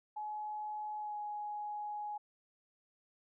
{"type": "tone with pitch glide", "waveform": "sine", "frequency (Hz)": [847, 835.8], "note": ["G#5", "G#5"], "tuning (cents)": [34, 11], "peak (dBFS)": -38, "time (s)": [0.16, 2.18], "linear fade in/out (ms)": 10, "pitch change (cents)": -23, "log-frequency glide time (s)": [0.98, 1.16], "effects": []}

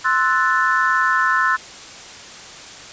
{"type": "chord", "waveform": "sine", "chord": "F# half-diminished seventh", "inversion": "second", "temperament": "equal", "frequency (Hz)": [1046.5, 1318.5, 1480, 1760], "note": ["C6", "E6", "F#6", "A6"], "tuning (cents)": [0, 0, 0, 0], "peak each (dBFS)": -20, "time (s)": [0.04, 1.57], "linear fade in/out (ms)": 20, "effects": ["white hiss -37 dBFS RMS until 2.92 s", "resampled to 16000 Hz"]}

